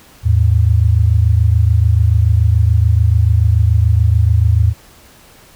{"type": "tone pair together", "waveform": "sine", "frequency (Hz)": [80.46, 107.4], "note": ["E2", "A2"], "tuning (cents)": [-41, -41], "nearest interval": "perfect fourth", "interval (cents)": 500, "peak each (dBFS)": -11, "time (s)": [0.23, 4.74], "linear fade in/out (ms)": 50, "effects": ["pink hiss -44 dBFS RMS until 5.55 s"]}